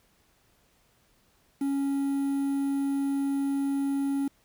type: tone with quantisation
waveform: triangle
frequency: 277.2 Hz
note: C#4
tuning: in tune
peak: -23 dBFS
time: 1.61-4.28 s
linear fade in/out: 5 ms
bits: 8
effects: pink hiss -66 dBFS RMS until 4.44 s